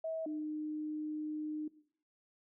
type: tone pair in turn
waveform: sine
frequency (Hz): 645 / 305.4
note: E5 / D#4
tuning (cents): -38 / -32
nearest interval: octave + minor second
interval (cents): 1294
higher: first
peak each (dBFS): -35 / -36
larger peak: first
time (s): 0.04-0.26 / 0.26-1.68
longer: second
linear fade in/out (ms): 5
effects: noise-tail reverb RT60 0.6 s tail -18 dB re dry